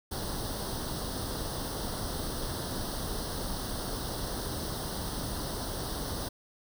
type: noise with comb filter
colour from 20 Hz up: pink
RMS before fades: -35 dBFS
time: 0.11-6.29 s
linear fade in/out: 10 ms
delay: 0.21 ms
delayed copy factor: +0.85
effects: none